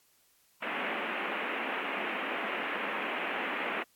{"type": "band-pass noise", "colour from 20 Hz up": "white", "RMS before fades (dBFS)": -35, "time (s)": [0.62, 3.83], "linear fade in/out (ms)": 5, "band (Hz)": [210, 2700], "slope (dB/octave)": 48, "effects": ["white hiss -67 dBFS RMS until 3.95 s", "AAC 64 kbps"]}